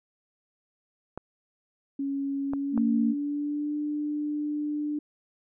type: clicks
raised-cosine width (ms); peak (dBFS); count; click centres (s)
1; -21; 3; 1.176 / 2.535 / 2.777
type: tone with pitch glide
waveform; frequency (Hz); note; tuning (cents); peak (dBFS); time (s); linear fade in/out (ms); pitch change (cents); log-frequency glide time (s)
sine; 277.2 to 297.1; C#4 to D4; 0 to +20; -27; 1.99-4.99; 5; +120; 2.48-3.75
type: tone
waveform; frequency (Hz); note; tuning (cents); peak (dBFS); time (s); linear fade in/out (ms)
sine; 228.4; A#3; -35; -22; 2.72-3.15; 50
effects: none